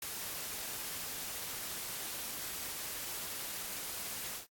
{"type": "noise with ADSR envelope", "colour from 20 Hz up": "white", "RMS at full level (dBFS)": -39, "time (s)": [0.02, 4.47], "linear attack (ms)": 3, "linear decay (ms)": 9, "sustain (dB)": -2, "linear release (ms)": 120, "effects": ["AAC 64 kbps"]}